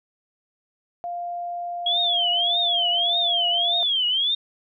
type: tone with pitch glide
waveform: sine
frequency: 698.5 to 692.5 Hz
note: F5 to F5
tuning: 0 to -15 cents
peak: -27 dBFS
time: 1.04-3.83 s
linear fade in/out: 0 ms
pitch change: -15 cents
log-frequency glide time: 1.75-3.25 s
type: tone with vibrato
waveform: sine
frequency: 3280 Hz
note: G#7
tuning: 22 cents flat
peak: -19 dBFS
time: 1.86-4.35 s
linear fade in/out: 5 ms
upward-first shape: triangle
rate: 1.7 Hz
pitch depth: 230 cents each way
effects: none